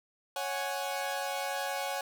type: chord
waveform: sawtooth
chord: C# suspended fourth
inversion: none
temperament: equal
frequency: 554.4 / 740 / 830.6 Hz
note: C#5 / F#5 / G#5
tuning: 0 / 0 / 0 cents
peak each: -33 dBFS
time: 0.36-2.01 s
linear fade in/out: 2 ms
effects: none